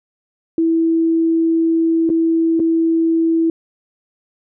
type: tone with dropouts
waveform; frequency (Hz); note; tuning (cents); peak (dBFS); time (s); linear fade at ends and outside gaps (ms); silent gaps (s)
sine; 328.1; E4; -8; -12; 0.58-3.5; 2; 2.093-2.1 / 2.595-2.6
effects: none